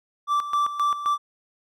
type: tone with tremolo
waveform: triangle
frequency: 1168 Hz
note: D6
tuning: 10 cents flat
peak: -17 dBFS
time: 0.27-1.18 s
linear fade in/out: 50 ms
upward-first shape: square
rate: 3.8 Hz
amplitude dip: 70%
effects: none